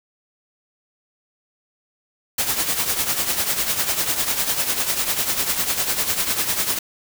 white noise with tremolo, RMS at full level -19 dBFS, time 2.38-6.79 s, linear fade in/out 5 ms, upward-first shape triangle, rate 10 Hz, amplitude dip 70%, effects none

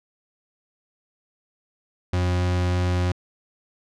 40% pulse tone, 89.7 Hz, F2, 47 cents sharp, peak -19 dBFS, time 2.13-3.12 s, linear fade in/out 5 ms, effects low-pass 6000 Hz 12 dB/octave

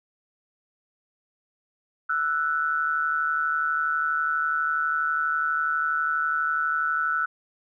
sine tone pair together, 1327.8 / 1480 Hz, E6 / F#6, +12 / 0 cents, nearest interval major second, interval 188 cents, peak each -25 dBFS, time 2.09-7.26 s, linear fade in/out 10 ms, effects none

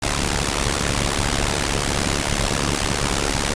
pink noise with amplitude modulation, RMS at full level -17 dBFS, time 0.02-3.54 s, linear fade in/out 10 ms, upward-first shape sine, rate 71.2 Hz, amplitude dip 90%, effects resampled to 22050 Hz

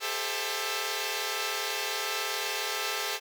5% pulse chord, A minor seventh, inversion third, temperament equal with one note detuned, 400.7 / 440 / 523.3 / 659.3 Hz, G4 / A4 / C5 / E5, +38 / 0 / 0 / 0 cents, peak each -24 / -22 / -25 / -27 dBFS, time 0-3.2 s, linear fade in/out 50 ms, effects none

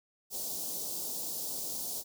white band-stop noise, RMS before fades -37 dBFS, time 0.3-2.04 s, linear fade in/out 50 ms, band 770 to 4400 Hz, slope 24 dB/octave, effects high-pass 150 Hz 12 dB/octave

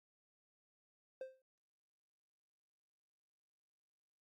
triangle tone with exponential decay, 523 Hz, C5, 1 cent flat, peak -38 dBFS, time 1.21-1.42 s, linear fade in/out 2 ms, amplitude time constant 45 ms, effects Opus 48 kbps

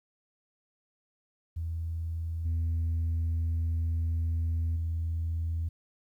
sine tone with level steps, 82.41 Hz, E2, in tune, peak -30 / -24 / -27 dBFS, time 1.56-5.69 s, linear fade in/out 10 ms, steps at 2.45 / 4.76 s, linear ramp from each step 5 ms, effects tanh soft clip ceiling -25 dBFS + 11-bit

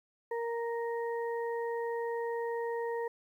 harmonic tone, 466.2 Hz, A#4, in tune, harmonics 1 / 2 / 4, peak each -33 / -39 / -45 dBFS, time 0.31-3.08 s, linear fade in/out 5 ms, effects 11-bit

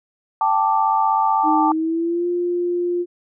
sine chord, G suspended second, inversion none, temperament equal, 784 / 880 / 1174.7 Hz, G5 / A5 / D6, 0 / 0 / 0 cents, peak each -21 / -17 / -21 dBFS, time 0.41-1.72 s, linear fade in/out 2 ms
sine tone with pitch glide, 311.1 to 351.2 Hz, D#4 to F4, 0 to +10 cents, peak -18 dBFS, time 1.43-3.06 s, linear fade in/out 50 ms, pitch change +210 cents, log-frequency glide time 1.66-2.27 s
effects none

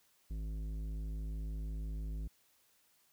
sine tone with tanh clipping, 53 Hz, G#1, 36 cents sharp, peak -39 dBFS, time 0.3-2.28 s, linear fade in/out 10 ms, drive 12 dB, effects white hiss -71 dBFS RMS until 3.12 s

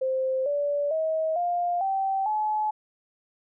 sine tone with pitch steps, 523.3 / 577.3 / 636.9 / 702.6 / 775.1 / 855 Hz, C5 / D5 / D#5 / F5 / G5 / A5, 0 / -30 / +40 / +10 / -20 / -50 cents, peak -23 dBFS, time 0.01-2.71 s, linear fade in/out 10 ms, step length 450 ms, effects none

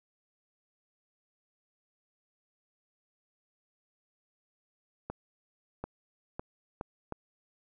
accelerating click train, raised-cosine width 1 ms, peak -22 dBFS, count 5, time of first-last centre 5.1-7.123 s, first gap 740 ms, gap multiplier 0.75, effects none

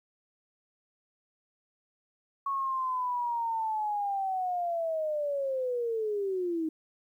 sine linear sweep, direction down, 1108.7 to 311.1 Hz, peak -28 dBFS, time 2.46-6.69 s, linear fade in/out 5 ms, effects 11-bit

